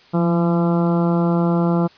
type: harmonic tone with a mistuned harmonic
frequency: 170 Hz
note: F3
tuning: 46 cents flat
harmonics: 1 / 2 / 3 / 4 / 5 / 6 / 7 / 8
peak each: -16 / -22 / -26 / -28 / -30 / -32 / -33 / -34 dBFS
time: 0.13-1.88 s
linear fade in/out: 20 ms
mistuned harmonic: 1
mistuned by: +32 cents
effects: white hiss -49 dBFS RMS until 1.97 s + resampled to 11025 Hz